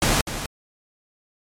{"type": "noise with echo", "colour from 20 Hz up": "pink", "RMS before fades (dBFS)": -19, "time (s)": [0.02, 0.21], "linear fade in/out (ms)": 2, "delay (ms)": 250, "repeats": 1, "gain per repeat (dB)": -10, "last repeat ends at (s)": 0.46, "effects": ["low-pass 11000 Hz 12 dB/octave", "MP3 96 kbps"]}